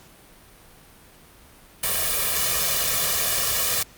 white noise with comb filter, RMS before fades -23 dBFS, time 1.83-3.83 s, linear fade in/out 5 ms, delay 1.7 ms, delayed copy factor +0.8, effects pink hiss -50 dBFS RMS until 3.97 s + Opus 48 kbps

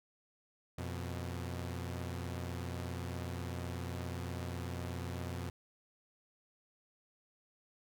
sawtooth tone pair together, 87.84 / 123.47 Hz, F2 / B2, +11 / 0 cents, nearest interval tritone, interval 589 cents, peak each -36 / -39 dBFS, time 0.78-5.5 s, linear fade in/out 5 ms, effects none

